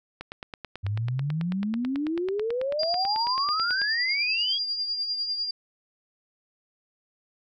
click train, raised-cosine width 0.3 ms, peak -20 dBFS, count 34, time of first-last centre 0.21-3.817 s, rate 9.15 Hz
sine exponential sweep, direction up, 95.3 to 3376 Hz, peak -25 dBFS, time 0.83-4.59 s, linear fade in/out 20 ms
sine tone with tremolo, 4798 Hz, D8, 36 cents sharp, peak -24 dBFS, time 2.79-5.51 s, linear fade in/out 5 ms, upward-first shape triangle, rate 10 Hz, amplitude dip 55%
effects none

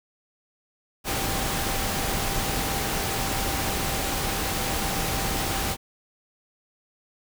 sine tone in noise, 784 Hz, G5, in tune, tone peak -35 dBFS, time 1.04-5.77 s, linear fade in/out 50 ms, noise pink, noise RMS -27 dBFS, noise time 1.04-5.77 s, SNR -11 dB, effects none

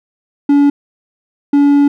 triangle tone pair in turn, 285.3 / 285.3 Hz, C#4 / C#4, +50 / +50 cents, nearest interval unison, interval 0 cents, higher neither, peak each -4 dBFS, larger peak neither, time 0.49-0.7 / 1.53-1.88 s, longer second, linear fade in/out 5 ms, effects none

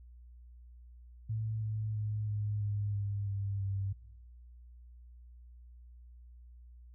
sine tone with pitch steps, 110 / 108.17 / 106.38 / 104.61 / 102.87 / 101.16 / 99.48 / 97.83 Hz, A2 / A2 / G#2 / G#2 / G#2 / G#2 / G2 / G2, 0 / -29 / +42 / +13 / -16 / -45 / +26 / -3 cents, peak -32 dBFS, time 1.29-3.93 s, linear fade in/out 10 ms, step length 330 ms, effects noise-tail reverb RT60 0.7 s tail -19 dB re dry + added 60 Hz sine -51 dBFS peak until 6.94 s

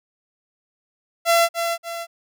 sawtooth tone with echo, 677 Hz, E5, 46 cents sharp, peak -10 dBFS, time 1.25-1.49 s, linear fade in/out 50 ms, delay 290 ms, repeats 2, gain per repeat -7 dB, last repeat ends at 2.07 s, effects none

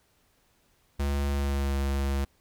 square tone with pitch glide, 70.5 to 68.93 Hz, C#2 to C#2, +30 to -9 cents, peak -26 dBFS, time 0.99-2.25 s, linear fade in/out 10 ms, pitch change -39 cents, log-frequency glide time 1.3-1.73 s, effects pink hiss -67 dBFS RMS until 2.4 s

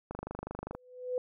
click train, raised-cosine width 1 ms, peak -24 dBFS, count 17, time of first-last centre 0.11-0.75 s, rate 25 Hz
sine tone with exponential growth, 501 Hz, B4, 25 cents sharp, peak -27 dBFS, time 0.73-1.18 s, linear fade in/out 1 ms, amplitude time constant 97 ms
effects none

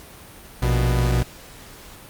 45% pulse tone pair together, 58.27 / 123.47 Hz, A#1 / B2, 0 / 0 cents, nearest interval octave + minor second, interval 1300 cents, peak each -20 dBFS, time 0.62-1.23 s, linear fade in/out 5 ms, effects pink hiss -43 dBFS RMS until 2.09 s + Opus 48 kbps

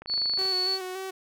click train, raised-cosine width 0.5 ms, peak -27 dBFS, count 12, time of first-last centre 0.02-0.455 s, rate 25.3 Hz
sine tone, 4435 Hz, C#8, in tune, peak -24 dBFS, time 0.07-0.79 s, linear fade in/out 50 ms
sawtooth tone with vibrato, 375 Hz, F#4, 23 cents sharp, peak -29 dBFS, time 0.38-1.11 s, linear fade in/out 10 ms, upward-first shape square, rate 3.5 Hz, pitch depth 28 cents each way
effects none

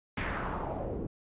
pink noise with low-pass filter sweep, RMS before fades -35 dBFS, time 0.17-1.07 s, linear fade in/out 5 ms, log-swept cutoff 2300 to 370 Hz, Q 2.2, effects resampled to 8000 Hz

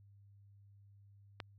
click, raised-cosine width 0.3 ms, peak -25 dBFS, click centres 1.402 s, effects added 100 Hz sine -59 dBFS peak until 1.58 s

